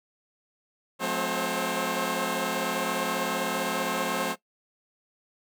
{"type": "tone cluster", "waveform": "10% pulse", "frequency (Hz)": [180, 215.8, 259.9, 535], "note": ["F#3", "A3", "C4", "C5"], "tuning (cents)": [-47, -33, -11, 38], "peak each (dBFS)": -24, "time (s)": [0.99, 4.36], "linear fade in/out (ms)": 50, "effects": ["noise-tail reverb RT60 0.1 s tail -18 dB re dry"]}